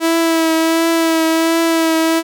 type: tone with vibrato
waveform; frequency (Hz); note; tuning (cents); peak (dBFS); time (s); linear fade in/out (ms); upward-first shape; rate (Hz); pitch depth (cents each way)
sawtooth; 326.9; E4; -14; -8; 0-2.23; 50; triangle; 1.4; 27
effects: none